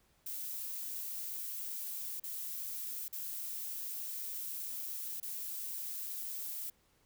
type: noise with dropouts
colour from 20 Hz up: violet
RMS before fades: -41 dBFS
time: 0.26-6.7 s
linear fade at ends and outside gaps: 5 ms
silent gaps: 2.199-2.237 / 3.082-3.127 / 5.201-5.227 s
effects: pink hiss -71 dBFS RMS until 7.05 s